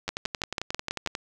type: two click trains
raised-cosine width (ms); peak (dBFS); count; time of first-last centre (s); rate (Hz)
0.2; -11 / -13; 7 / 13; 0.09-1.074 / 0.08-1.151; 6.1 / 11.2
effects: none